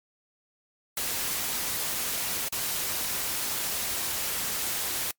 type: noise with dropouts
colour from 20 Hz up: white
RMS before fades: -30 dBFS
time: 0.97-5.11 s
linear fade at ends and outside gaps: 2 ms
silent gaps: 2.485-2.524 s
effects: noise-tail reverb RT60 0.1 s tail -25 dB re dry + MP3 96 kbps